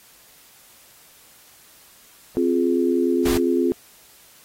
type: chord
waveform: sine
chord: F minor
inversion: second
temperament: just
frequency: 261.9 / 349.2 / 419.1 Hz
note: C4 / F4 / Ab4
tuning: +2 / 0 / +16 cents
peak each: -21 / -20 / -24 dBFS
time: 2.37-3.72 s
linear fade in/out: 0 ms
type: noise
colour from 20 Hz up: pink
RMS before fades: -26 dBFS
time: 3.25-3.38 s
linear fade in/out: 10 ms
effects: white hiss -51 dBFS RMS until 4.44 s + AAC 48 kbps